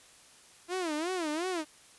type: tone with vibrato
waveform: sawtooth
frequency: 334.7 Hz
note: E4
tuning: 26 cents sharp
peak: -27 dBFS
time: 0.68-1.65 s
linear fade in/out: 50 ms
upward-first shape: sine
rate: 2.8 Hz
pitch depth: 200 cents each way
effects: white hiss -57 dBFS RMS until 1.98 s + resampled to 24000 Hz